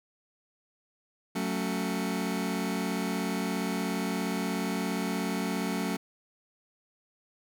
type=chord; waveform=sawtooth; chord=F# minor; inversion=none; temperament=just; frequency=185 / 222 / 277.5 Hz; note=F#3 / A3 / C#4; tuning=0 / +16 / +2 cents; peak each=-28 / -29 / -30 dBFS; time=1.35-5.97 s; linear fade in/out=10 ms; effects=none